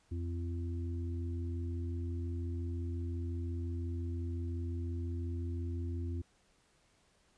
harmonic tone, 85.7 Hz, F2, 32 cents flat, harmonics 1 / 3 / 4, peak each -35 / -45 / -47 dBFS, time 0.11-6.22 s, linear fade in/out 10 ms, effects pink hiss -70 dBFS RMS until 7.37 s + resampled to 22050 Hz

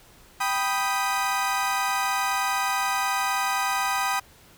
30% pulse chord, G augmented, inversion none, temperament equal, 784 / 987.8 / 1244.5 Hz, G5 / B5 / D#6, 0 / 0 / 0 cents, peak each -25 dBFS, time 0.4-4.2 s, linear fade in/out 10 ms, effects pink hiss -53 dBFS RMS until 4.57 s

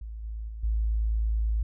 sine tone with level steps, 54.6 Hz, A1, 13 cents flat, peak -35 / -32 / -35 / -23 dBFS, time 0.01-1.63 s, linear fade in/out 5 ms, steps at 0.23 / 0.48 / 0.63 s, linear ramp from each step 10 ms, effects none

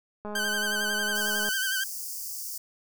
click train, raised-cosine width 1 ms, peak -24 dBFS, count 260, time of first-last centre 0.25-1.489 s, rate 209 Hz
sawtooth tone with vibrato, 1543 Hz, G6, 28 cents flat, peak -23 dBFS, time 0.35-1.84 s, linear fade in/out 5 ms, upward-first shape sine, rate 11 Hz, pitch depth 55 cents each way
white high-pass noise, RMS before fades -36 dBFS, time 1.15-2.58 s, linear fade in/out 5 ms, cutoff 4700 Hz, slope 96 dB/octave
effects none

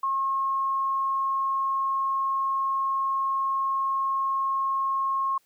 sine tone, 1080 Hz, C#6, 45 cents flat, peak -23 dBFS, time 0.03-5.38 s, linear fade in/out 5 ms, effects white hiss -67 dBFS RMS until 5.45 s

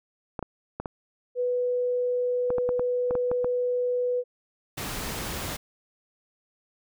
clicks, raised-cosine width 1 ms, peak -17 dBFS, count 12, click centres 0.392 / 0.427 / 0.8 / 0.858 / 2.504 / 2.583 / 2.691 / 2.795 / 3.109 / 3.153 / 3.315 / 3.445 s
sine tone, 493.9 Hz, B4, in tune, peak -23 dBFS, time 1.35-4.24 s, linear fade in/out 50 ms
pink noise, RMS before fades -33 dBFS, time 4.77-5.57 s, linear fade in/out 10 ms
effects none

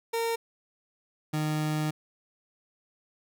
30% pulse tone pair in turn, 459.7 / 153.41 Hz, A#4 / D#3, -24 / -24 cents, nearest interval octave + perfect fifth, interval 1900 cents, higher first, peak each -24 dBFS, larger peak neither, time 0.13-0.36 / 1.33-1.91 s, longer second, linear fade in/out 10 ms, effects none

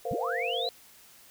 sine chord, Bb suspended second, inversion none, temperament equal with one note detuned, 466.2 / 514.6 / 698.5 Hz, Bb4 / C5 / F5, 0 / -29 / 0 cents, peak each -34 dBFS, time 0.05-0.69 s, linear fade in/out 5 ms
sine linear sweep, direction up, 76.5 to 4112 Hz, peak -31 dBFS, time 0.11-0.69 s, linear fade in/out 0 ms
effects white hiss -55 dBFS RMS until 1.3 s

